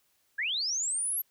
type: linear sweep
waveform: sine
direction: up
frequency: 1576 to 11830 Hz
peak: -28 dBFS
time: 0.38-1.22 s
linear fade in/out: 10 ms
effects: white hiss -71 dBFS RMS until 1.3 s